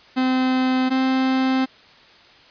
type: tone pair in turn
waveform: 45% pulse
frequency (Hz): 258 / 261.8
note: C4 / C4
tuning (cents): -24 / +1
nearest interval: unison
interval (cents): 25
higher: second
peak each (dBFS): -17 / -17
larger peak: neither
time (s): 0.16-0.9 / 0.9-1.66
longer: second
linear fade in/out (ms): 20
effects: white hiss -49 dBFS RMS until 2.5 s + resampled to 11025 Hz